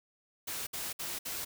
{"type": "noise bursts", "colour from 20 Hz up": "white", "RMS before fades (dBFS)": -38, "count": 4, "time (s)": [0.47, 1.45], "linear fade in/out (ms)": 10, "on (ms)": 200, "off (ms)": 60, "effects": []}